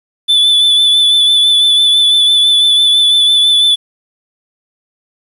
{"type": "tone with vibrato", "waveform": "triangle", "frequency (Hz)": 3487, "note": "A7", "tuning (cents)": -16, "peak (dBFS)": -5, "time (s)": [0.28, 3.76], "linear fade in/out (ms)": 20, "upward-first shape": "sine", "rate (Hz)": 6, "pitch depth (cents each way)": 26, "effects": ["resampled to 32000 Hz", "7-bit"]}